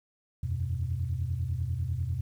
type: chord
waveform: sine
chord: E suspended second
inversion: none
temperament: equal with one note detuned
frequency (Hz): 82.41 / 92.5 / 125.34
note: E2 / F#2 / B2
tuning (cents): 0 / 0 / +26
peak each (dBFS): -32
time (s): 0.43-2.21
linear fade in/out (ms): 5
effects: tanh soft clip ceiling -20 dBFS + 10-bit